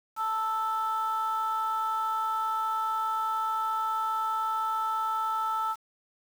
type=tone pair together; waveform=sine; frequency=883.3 / 1318.5 Hz; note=A5 / E6; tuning=+6 / 0 cents; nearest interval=perfect fifth; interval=694 cents; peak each=-29 / -27 dBFS; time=0.16-5.76 s; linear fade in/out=50 ms; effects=tanh soft clip ceiling -22 dBFS + 8-bit